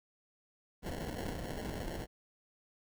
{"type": "noise with sample-and-hold", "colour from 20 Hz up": "pink", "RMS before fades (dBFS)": -40, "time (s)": [0.82, 2.07], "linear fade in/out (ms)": 50, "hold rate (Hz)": 1225, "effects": []}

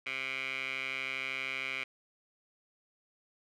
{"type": "tone with band-pass filter", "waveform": "15% pulse", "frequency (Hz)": 132.7, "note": "C3", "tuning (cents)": 25, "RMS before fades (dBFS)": -37, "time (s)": [0.06, 1.84], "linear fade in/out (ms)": 5, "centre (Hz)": 2400, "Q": 6.2, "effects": []}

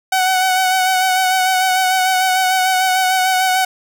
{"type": "tone with vibrato", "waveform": "sawtooth", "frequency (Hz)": 748, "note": "F#5", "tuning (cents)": 19, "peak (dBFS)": -9, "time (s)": [0.12, 3.65], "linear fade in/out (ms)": 5, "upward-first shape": "sine", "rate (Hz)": 6.7, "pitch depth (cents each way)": 26, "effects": []}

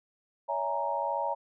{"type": "chord", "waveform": "sine", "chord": "A# half-diminished seventh", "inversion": "first", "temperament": "equal with one note detuned", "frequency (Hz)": [565, 659.3, 830.6, 932.3], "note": ["C#5", "E5", "G#5", "A#5"], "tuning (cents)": [33, 0, 0, 0], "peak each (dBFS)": [-34, -36, -35, -31], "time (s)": [0.48, 1.35], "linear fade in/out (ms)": 20, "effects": []}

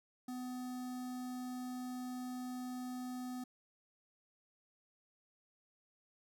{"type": "tone with notch filter", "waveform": "square", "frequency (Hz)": 251.2, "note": "B3", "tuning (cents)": 30, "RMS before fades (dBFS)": -43, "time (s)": [0.28, 3.44], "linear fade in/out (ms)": 5, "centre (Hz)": 2500, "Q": 0.82, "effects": []}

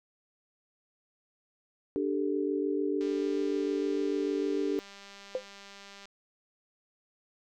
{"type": "chord", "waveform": "sine", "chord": "D suspended fourth", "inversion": "none", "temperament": "equal with one note detuned", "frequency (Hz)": [293.7, 392, 438.7], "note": ["D4", "G4", "A4"], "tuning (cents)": [0, 0, -5], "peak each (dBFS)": [-31, -31, -34], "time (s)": [1.96, 4.79], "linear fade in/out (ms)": 0}
{"type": "click train", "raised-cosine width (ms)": 0.2, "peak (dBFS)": -32, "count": 607, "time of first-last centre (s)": [3.01, 6.055], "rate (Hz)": 199}
{"type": "tone with exponential decay", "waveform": "sine", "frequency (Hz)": 514, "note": "C5", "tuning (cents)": -31, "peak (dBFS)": -24, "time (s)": [5.35, 5.45], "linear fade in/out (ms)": 1, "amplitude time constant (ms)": 21}
{"effects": []}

